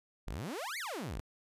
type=exponential two-way sweep; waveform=sawtooth; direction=up then down; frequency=36.27 to 2349 to 36.27 Hz; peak=-34 dBFS; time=0.27-1.2 s; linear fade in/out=0 ms; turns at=0.78 s; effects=resampled to 32000 Hz